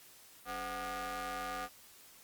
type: ring-modulated tone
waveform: sawtooth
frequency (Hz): 233.1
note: A#3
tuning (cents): 0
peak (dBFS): -31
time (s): 0.45-1.69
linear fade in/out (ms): 50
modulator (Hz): 978
effects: white hiss -58 dBFS RMS until 2.23 s + Opus 48 kbps